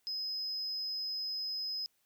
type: tone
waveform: sine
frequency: 5070 Hz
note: D#8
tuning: 32 cents sharp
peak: -33 dBFS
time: 0.07-1.86 s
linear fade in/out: 0 ms
effects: tanh soft clip ceiling -32 dBFS + white hiss -75 dBFS RMS until 2.05 s